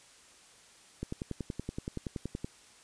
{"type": "click train", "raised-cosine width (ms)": 3, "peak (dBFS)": -22, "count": 16, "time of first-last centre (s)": [1.03, 2.445], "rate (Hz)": 10.6, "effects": ["white hiss -58 dBFS RMS until 2.83 s", "resampled to 22050 Hz"]}